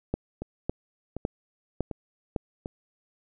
two click trains, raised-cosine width 2 ms, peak -13 / -20 dBFS, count 5 / 4, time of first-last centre 0.14-2.362 / 0.42-2.659 s, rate 1.8 / 1.34 Hz, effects none

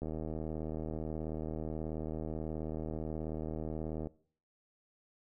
click train, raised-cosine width 2 ms, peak -26 dBFS, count 319, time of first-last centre 0.02-4.071 s, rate 78.5 Hz, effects noise-tail reverb RT60 0.5 s tail -20 dB re dry

